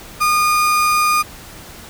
35% pulse tone, 1221 Hz, D#6, 33 cents flat, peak -11 dBFS, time 0.2-1.23 s, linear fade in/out 20 ms, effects pink hiss -37 dBFS RMS until 1.89 s

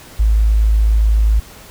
sine tone, 53.8 Hz, A1, 38 cents flat, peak -9 dBFS, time 0.19-1.4 s, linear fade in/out 10 ms, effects pink hiss -39 dBFS RMS until 1.7 s

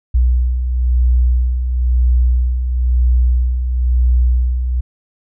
sine beating tone pair, 60.7 / 61.7 Hz, B1 / B1, -29 / -1 cents, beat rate 1 Hz, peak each -20 / -11 dBFS, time 0.14-4.81 s, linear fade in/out 10 ms, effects none

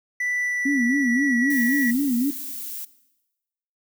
triangle tone with pitch glide, 1975.5 to 1937.1 Hz, B6 to B6, 0 to -34 cents, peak -21 dBFS, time 0.2-1.91 s, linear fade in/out 5 ms, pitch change -34 cents, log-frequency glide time 0.34-1.52 s
sine tone with vibrato, 259.9 Hz, C4, 11 cents flat, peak -19 dBFS, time 0.65-2.31 s, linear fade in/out 10 ms, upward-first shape sine, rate 3.8 Hz, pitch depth 180 cents each way
violet noise, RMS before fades -33 dBFS, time 1.5-2.85 s, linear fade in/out 5 ms
effects noise-tail reverb RT60 1.0 s tail -18 dB re dry

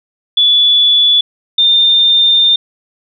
sine tone pair in turn, 3441 / 3611 Hz, A7 / A7, -39 / +44 cents, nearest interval minor second, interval 83 cents, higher second, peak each -6 dBFS, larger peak neither, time 0.37-1.21 / 1.58-2.56 s, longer second, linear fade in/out 5 ms, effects none

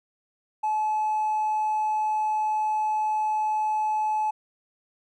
triangle tone with hard clipping, 859 Hz, A5, 42 cents flat, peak -22 dBFS, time 0.63-4.31 s, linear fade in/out 10 ms, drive 2 dB, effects none

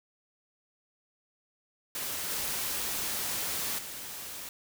white noise with level steps, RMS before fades -35 / -33 / -41 dBFS, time 1.95-4.49 s, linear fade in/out 2 ms, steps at 2.29 / 3.78 s, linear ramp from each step 10 ms, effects none

